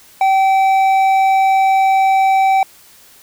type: tone with hard clipping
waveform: sine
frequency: 771 Hz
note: G5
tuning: 29 cents flat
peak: -11 dBFS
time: 0.21-2.63 s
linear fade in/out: 2 ms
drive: 6 dB
effects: white hiss -45 dBFS RMS until 3.22 s